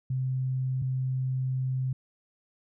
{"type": "tone pair in turn", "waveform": "sine", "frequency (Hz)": [130, 130], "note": ["C3", "C3"], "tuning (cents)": [-11, -11], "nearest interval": "unison", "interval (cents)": 0, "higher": "neither", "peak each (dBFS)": -26, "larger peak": "neither", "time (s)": [[0.1, 0.82], [0.82, 1.93]], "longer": "second", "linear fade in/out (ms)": 5, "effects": []}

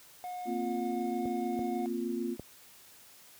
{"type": "tone", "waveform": "triangle", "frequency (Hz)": 723, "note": "F#5", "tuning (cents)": -40, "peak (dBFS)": -35, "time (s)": [0.24, 1.86], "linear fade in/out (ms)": 0}
{"type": "chord", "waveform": "sine", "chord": "Bb suspended second", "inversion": "none", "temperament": "equal with one note detuned", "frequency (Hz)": [233.1, 259.7, 349.2], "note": ["Bb3", "C4", "F4"], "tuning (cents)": [0, -13, 0], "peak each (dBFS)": [-35, -37, -35], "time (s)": [0.45, 2.37], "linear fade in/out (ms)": 50}
{"type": "clicks", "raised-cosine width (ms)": 2, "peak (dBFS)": -26, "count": 3, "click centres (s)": [1.256, 1.592, 2.396]}
{"effects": ["white hiss -56 dBFS RMS until 3.39 s", "high-pass 60 Hz 12 dB/octave"]}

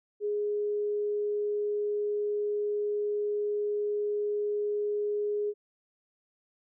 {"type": "tone", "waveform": "sine", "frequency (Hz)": 415.3, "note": "G#4", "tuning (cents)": 0, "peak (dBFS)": -27, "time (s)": [0.2, 5.54], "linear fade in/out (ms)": 50, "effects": []}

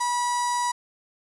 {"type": "tone with notch filter", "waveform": "sawtooth", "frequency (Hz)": 973, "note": "B5", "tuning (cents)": -26, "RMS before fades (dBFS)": -25, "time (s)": [0, 0.72], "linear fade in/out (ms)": 10, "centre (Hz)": 2700, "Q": 0.77, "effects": ["resampled to 24000 Hz", "8-bit"]}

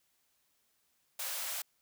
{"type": "high-pass noise", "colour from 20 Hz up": "white", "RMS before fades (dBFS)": -38, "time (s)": [1.19, 1.62], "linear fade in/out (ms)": 5, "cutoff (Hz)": 520, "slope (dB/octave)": 48, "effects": ["white hiss -75 dBFS RMS until 1.81 s"]}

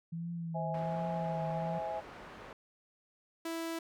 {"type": "tone with vibrato", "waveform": "sine", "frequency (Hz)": 164.81, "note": "E3", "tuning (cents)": 0, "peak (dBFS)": -36, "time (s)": [0.12, 1.79], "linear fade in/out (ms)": 10, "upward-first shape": "triangle", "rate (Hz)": 1.3, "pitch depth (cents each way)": 70}
{"type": "chord", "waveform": "sine", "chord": "C augmented", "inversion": "none", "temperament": "equal with one note detuned", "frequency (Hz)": [523.3, 649.8, 830.6], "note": ["C5", "E5", "G#5"], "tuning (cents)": [0, -25, 0], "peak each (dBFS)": [-43, -38, -38], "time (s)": [0.54, 2.01], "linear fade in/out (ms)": 20}
{"type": "low-pass noise", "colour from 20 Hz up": "white", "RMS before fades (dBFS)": -50, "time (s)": [0.74, 2.53], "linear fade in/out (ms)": 2, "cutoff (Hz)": 1300, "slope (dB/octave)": 12}
{"type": "tone", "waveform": "sawtooth", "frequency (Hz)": 329.6, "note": "E4", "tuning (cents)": 0, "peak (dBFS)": -32, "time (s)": [3.45, 3.79], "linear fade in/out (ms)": 5}
{"effects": []}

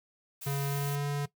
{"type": "noise", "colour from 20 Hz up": "blue", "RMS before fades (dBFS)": -42, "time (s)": [0.41, 0.96], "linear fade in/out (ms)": 10}
{"type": "tone with pitch glide", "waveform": "square", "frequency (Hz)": [140, 143.69], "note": ["C#3", "D3"], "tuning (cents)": [18, -37], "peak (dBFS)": -30, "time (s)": [0.46, 1.26], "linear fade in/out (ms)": 10, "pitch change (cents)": 45, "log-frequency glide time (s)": [0.62, 1.06]}
{"effects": ["noise-tail reverb RT60 0.1 s tail -17 dB re dry"]}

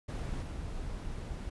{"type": "noise with level steps", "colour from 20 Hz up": "brown", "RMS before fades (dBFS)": [-36, -39], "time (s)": [0.08, 1.5], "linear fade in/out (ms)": 10, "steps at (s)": 0.42, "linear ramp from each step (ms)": 5, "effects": ["resampled to 24000 Hz"]}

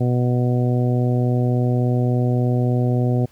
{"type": "harmonic tone", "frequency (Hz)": 123.5, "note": "B2", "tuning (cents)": 0, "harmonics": [1, 2, 3, 4, 5, 6], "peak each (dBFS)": [-17, -23, -27, -29, -31, -33], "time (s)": [0, 3.26], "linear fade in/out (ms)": 10, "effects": ["pink hiss -56 dBFS RMS until 3.31 s"]}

